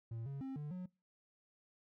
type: tone with pitch steps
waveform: triangle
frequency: 114.3 / 138.4 / 266.5 / 148.1 / 182.1 Hz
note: A#2 / C#3 / C4 / D3 / F#3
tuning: -34 / -2 / +32 / +15 / -27 cents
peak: -39 dBFS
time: 0.11-0.86 s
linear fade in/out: 5 ms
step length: 150 ms
effects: noise-tail reverb RT60 0.3 s tail -25 dB re dry